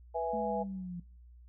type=chord; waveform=sine; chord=E major; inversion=second; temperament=equal; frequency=493.9 / 659.3 / 830.6 Hz; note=B4 / E5 / G#5; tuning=0 / 0 / 0 cents; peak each=-35 dBFS; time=0.14-0.64 s; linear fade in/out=20 ms
type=linear sweep; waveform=sine; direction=down; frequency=219.9 to 172.7 Hz; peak=-37 dBFS; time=0.33-1 s; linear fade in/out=5 ms
effects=noise-tail reverb RT60 0.5 s tail -23 dB re dry + added 60 Hz sine -52 dBFS peak until 1.48 s